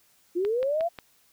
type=linear sweep; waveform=sine; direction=up; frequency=334.9 to 700 Hz; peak=-23 dBFS; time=0.35-0.89 s; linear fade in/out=20 ms
type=click train; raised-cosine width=0.3 ms; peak=-22 dBFS; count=4; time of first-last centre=0.45-0.988 s; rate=5.58 Hz
effects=white hiss -63 dBFS RMS until 1.32 s